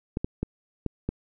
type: clicks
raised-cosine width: 3 ms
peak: -14 dBFS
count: 5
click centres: 0.171 / 0.245 / 0.43 / 0.863 / 1.09 s
effects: none